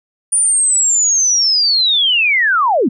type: linear sweep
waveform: sine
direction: down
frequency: 9470 to 189.3 Hz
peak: -10 dBFS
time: 0.32-2.89 s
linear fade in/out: 10 ms
effects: none